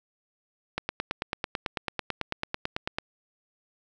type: click train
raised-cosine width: 0.3 ms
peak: -12 dBFS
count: 21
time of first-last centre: 0.78-2.985 s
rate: 9.07 Hz
effects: none